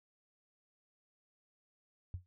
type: tone with exponential decay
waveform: sine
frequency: 90.2 Hz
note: F#2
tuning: 44 cents flat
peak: -34 dBFS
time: 2.14-2.26 s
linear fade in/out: 0 ms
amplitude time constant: 25 ms
effects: none